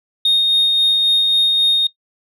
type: tone with tremolo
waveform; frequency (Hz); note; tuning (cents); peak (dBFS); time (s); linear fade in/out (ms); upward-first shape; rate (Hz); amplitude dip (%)
sine; 3701; A#7; -13; -8; 0.25-1.87; 5; sine; 3.7; 30
effects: noise-tail reverb RT60 0.1 s tail -20 dB re dry + tanh soft clip ceiling -9 dBFS